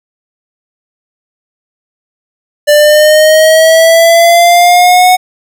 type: exponential sweep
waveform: square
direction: up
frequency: 589 to 738 Hz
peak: -3 dBFS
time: 2.67-5.17 s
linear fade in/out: 20 ms
effects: none